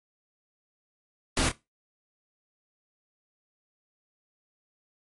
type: noise with echo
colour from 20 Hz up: pink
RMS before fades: -25 dBFS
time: 1.37-1.49 s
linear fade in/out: 2 ms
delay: 27 ms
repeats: 1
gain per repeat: -8 dB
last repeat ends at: 1.517 s
effects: noise-tail reverb RT60 0.2 s tail -17 dB re dry + MP3 48 kbps